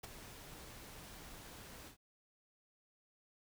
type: noise with ADSR envelope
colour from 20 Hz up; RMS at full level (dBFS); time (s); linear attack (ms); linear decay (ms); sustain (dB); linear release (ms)
pink; -44; 0.03-1.97; 12; 12; -9; 100
effects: none